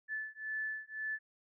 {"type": "beating tone pair", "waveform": "sine", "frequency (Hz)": [1741, 1742.9], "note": ["A6", "A6"], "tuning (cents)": [-19, -17], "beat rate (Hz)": 1.9, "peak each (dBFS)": [-40, -40], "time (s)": [0.08, 1.19], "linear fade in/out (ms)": 50, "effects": []}